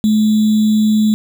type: tone with sample-and-hold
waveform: sine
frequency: 214.9 Hz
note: A3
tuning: 41 cents flat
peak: -9 dBFS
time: 0.04-1.14 s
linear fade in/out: 0 ms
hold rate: 3675 Hz
effects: none